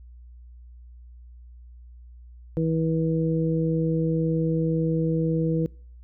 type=harmonic tone; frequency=161.9 Hz; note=E3; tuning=31 cents flat; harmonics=1 / 2 / 3; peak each=-23 / -27 / -28 dBFS; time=2.57-5.66 s; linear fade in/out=0 ms; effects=noise-tail reverb RT60 0.5 s tail -25 dB re dry + added 60 Hz sine -43 dBFS peak until 6.03 s